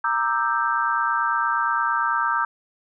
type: chord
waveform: sine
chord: E half-diminished seventh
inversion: second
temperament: equal with one note detuned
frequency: 932.3 / 1189.7 / 1318.5 / 1568 Hz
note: Bb5 / D6 / E6 / G6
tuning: 0 / +22 / 0 / 0 cents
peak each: -25 dBFS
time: 0.04-2.45 s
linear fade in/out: 5 ms
effects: none